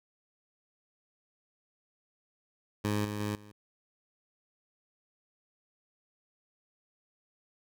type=tone with level steps; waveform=15% pulse; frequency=104.3 Hz; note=G#2; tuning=8 cents sharp; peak=-22 / -28 / -25 / -44 dBFS; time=2.84-3.52 s; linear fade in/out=10 ms; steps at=3.05 / 3.2 / 3.35 s; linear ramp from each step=2 ms; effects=none